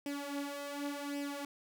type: tone with flanger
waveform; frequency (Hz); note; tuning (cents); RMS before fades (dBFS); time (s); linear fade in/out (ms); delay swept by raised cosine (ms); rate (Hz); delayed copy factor
sawtooth; 285.1; C#4; +49; -40; 0.06-1.45; 2; 0.37 to 5.47; 0.89; +0.7
effects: none